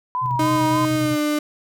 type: tone with vibrato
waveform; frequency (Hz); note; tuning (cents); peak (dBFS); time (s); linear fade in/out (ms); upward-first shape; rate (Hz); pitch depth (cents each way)
sine; 987.8; B5; 0; -20; 0.15-0.85; 0; sine; 3.4; 60
type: tone with tremolo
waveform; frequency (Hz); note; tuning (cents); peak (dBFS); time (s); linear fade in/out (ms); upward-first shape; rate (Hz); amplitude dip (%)
sine; 127.2; C3; -48; -22; 0.21-1.17; 50; square; 10; 45
type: tone with pitch glide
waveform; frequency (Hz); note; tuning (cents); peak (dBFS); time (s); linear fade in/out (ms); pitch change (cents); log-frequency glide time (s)
35% pulse; 310 to 298.9; D#4 to D4; -6 to +31; -17; 0.39-1.39; 5; -63; 0.95-1.19
effects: none